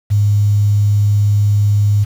sine tone with quantisation, 103 Hz, G#2, 14 cents flat, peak -9 dBFS, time 0.1-2.05 s, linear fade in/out 20 ms, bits 6, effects none

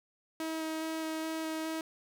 sawtooth tone with vibrato, 319 Hz, D#4, 43 cents sharp, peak -30 dBFS, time 0.4-1.81 s, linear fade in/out 2 ms, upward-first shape square, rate 2.4 Hz, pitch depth 8 cents each way, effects none

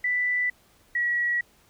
sine tone pair in turn, 1981 / 1922.4 Hz, B6 / B6, +5 / -47 cents, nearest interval minor second, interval 52 cents, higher first, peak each -22 dBFS, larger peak neither, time 0.04-0.5 / 0.95-1.41 s, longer neither, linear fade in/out 5 ms, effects pink hiss -60 dBFS RMS until 1.69 s

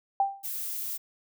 sine tone with exponential decay, 788 Hz, G5, 9 cents sharp, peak -18 dBFS, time 0.2-0.46 s, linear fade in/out 2 ms, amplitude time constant 56 ms
violet noise, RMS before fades -34 dBFS, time 0.43-0.98 s, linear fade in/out 20 ms
effects none

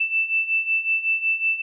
sine beating tone pair, 2651 / 2656.4 Hz, E7 / E7, +9 / +13 cents, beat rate 5.4 Hz, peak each -25 / -21 dBFS, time 0-1.62 s, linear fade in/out 10 ms, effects none

